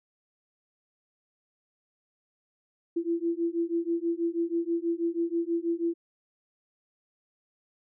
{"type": "beating tone pair", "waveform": "sine", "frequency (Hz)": [334.2, 340.4], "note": ["E4", "F4"], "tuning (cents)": [24, -44], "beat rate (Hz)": 6.2, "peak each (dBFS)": -29, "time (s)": [2.96, 5.94], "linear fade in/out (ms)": 10, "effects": []}